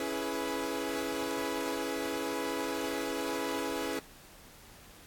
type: chord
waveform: sawtooth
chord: C# minor seventh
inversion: none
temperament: equal with one note detuned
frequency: 277.2 / 329.6 / 420.1 / 493.9 Hz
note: C#4 / E4 / G#4 / B4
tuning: 0 / 0 / +20 / 0 cents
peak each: -34 dBFS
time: 0-3.99 s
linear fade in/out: 2 ms
effects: pink hiss -54 dBFS RMS until 5.06 s + AAC 64 kbps